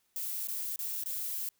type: noise with dropouts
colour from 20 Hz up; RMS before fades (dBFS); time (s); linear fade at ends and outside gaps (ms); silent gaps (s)
violet; -36; 0.16-1.49; 1; 0.472-0.485 / 0.76-0.79 / 1.037-1.059
effects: white hiss -74 dBFS RMS until 1.59 s